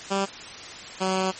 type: tone pair in turn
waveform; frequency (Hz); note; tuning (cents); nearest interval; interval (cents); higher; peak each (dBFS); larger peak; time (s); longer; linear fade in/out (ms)
10% pulse; 196 / 188.39; G3 / F#3; 0 / +31; minor second; 69; first; -14; neither; 0.1-0.26 / 1-1.32; second; 20
effects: white hiss -39 dBFS RMS until 1.39 s + MP3 32 kbps